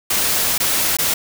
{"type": "noise with dropouts", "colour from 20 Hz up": "white", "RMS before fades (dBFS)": -18, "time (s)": [0.1, 1.14], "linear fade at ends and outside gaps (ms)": 5, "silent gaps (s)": [[0.58, 0.6], [0.97, 0.986]], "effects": []}